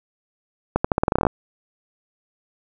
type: accelerating click train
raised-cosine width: 1 ms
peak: -3 dBFS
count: 13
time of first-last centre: 0.76-1.268 s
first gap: 85 ms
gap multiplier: 0.86
effects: none